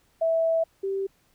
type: tone pair in turn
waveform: sine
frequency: 655 / 389.5 Hz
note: E5 / G4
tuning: -11 / -11 cents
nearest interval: major sixth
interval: 900 cents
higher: first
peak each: -20 / -25 dBFS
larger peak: first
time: 0.21-0.64 / 0.83-1.07 s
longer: first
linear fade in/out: 10 ms
effects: pink hiss -65 dBFS RMS until 1.34 s